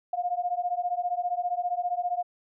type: beating tone pair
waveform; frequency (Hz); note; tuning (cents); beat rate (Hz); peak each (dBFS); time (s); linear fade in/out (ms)
sine; 704 / 719; F5 / F#5; +14 / -50; 15; -29; 0.13-2.23; 5
effects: none